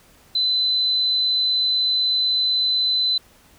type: tone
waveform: sine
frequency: 4026 Hz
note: B7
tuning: 33 cents sharp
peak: -17 dBFS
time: 0.35-3.18 s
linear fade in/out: 5 ms
effects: pink hiss -53 dBFS RMS until 3.58 s